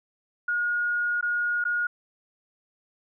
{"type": "tone with dropouts", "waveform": "sine", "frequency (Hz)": 1437, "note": "F6", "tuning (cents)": 49, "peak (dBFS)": -23, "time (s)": [0.48, 1.87], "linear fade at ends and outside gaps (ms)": 5, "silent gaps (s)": [[1.211, 1.226], [1.641, 1.651]], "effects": []}